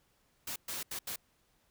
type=noise bursts at uneven times; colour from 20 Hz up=white; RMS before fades=-39 dBFS; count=4; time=0.47-0.56 / 0.68-0.83 / 0.91-0.99 / 1.07-1.16 s; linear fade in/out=5 ms; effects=pink hiss -72 dBFS RMS until 1.7 s